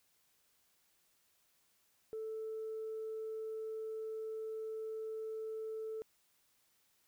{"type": "tone", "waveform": "sine", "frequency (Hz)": 440, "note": "A4", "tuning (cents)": 0, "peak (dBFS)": -38, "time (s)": [2.13, 6.02], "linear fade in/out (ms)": 0, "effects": ["tanh soft clip ceiling -36 dBFS", "white hiss -74 dBFS RMS until 7.07 s"]}